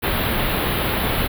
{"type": "band-stop noise", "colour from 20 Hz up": "pink", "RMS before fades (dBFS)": -21, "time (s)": [0.02, 1.28], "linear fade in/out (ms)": 20, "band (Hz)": [4000, 11000], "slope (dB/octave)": 48, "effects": []}